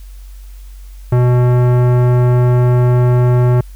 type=tone with tanh clipping; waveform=sine; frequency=123.47 Hz; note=B2; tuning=in tune; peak=-10 dBFS; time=1.12-3.61 s; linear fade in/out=5 ms; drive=18 dB; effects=added 47 Hz sine -30 dBFS peak until 3.75 s + white hiss -49 dBFS RMS until 3.75 s